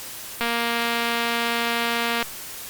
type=click train; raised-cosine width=0.3 ms; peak=-8 dBFS; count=426; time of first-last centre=0.41-2.226 s; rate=234 Hz; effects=white hiss -36 dBFS RMS until 2.69 s + Opus 48 kbps